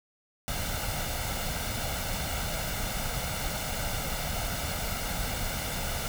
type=noise with comb filter; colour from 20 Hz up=pink; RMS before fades=-32 dBFS; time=0.48-6.08 s; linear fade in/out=0 ms; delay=1.4 ms; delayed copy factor=+0.6; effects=none